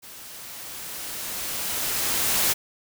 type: noise with level ramp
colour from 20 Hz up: white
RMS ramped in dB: -43 to -21 dBFS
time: 0.02-2.54 s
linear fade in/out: 20 ms
effects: none